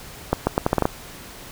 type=accelerating click train; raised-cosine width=1 ms; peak=-3 dBFS; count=8; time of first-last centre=0.33-0.855 s; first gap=140 ms; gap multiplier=0.78; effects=pink hiss -40 dBFS RMS until 1.51 s